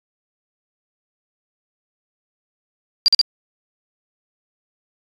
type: tone bursts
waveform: sine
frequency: 4748 Hz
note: D8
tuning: 18 cents sharp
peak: -9 dBFS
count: 3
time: 3.06-3.213 s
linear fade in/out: 0 ms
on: 21 ms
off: 45 ms
effects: resampled to 24000 Hz